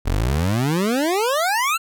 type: exponential sweep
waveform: 25% pulse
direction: up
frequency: 40 to 1396.9 Hz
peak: -14 dBFS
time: 0.05-1.78 s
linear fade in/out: 20 ms
effects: none